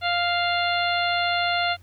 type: harmonic tone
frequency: 698.5 Hz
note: F5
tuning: in tune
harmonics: 1 / 2 / 3 / 4 / 5 / 6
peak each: -24 / -27 / -29 / -30 / -31 / -32 dBFS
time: 0.01-1.77 s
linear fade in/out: 50 ms
effects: added 91 Hz sine -47 dBFS peak until 1.82 s + pink hiss -60 dBFS RMS until 1.82 s